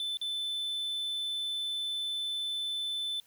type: tone with dropouts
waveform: triangle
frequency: 3520 Hz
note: A7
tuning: in tune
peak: -30 dBFS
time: 0-3.2 s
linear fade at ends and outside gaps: 1 ms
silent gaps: 0.171-0.214 s
effects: white hiss -64 dBFS RMS until 3.26 s